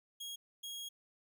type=tone bursts at uneven times; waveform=sawtooth; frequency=3287 Hz; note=G#7; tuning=19 cents flat; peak=-39 dBFS; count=2; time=0.2-0.36 / 0.63-0.89 s; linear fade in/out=10 ms; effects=none